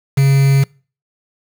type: tone with quantisation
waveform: triangle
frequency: 137.2 Hz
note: C#3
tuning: 17 cents flat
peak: -6 dBFS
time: 0.17-0.64 s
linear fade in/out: 10 ms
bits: 4
effects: noise-tail reverb RT60 0.4 s tail -26 dB re dry